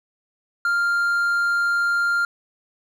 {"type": "tone", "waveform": "triangle", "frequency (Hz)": 1396.9, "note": "F6", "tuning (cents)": 0, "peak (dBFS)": -16, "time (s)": [0.65, 2.25], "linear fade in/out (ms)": 2, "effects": []}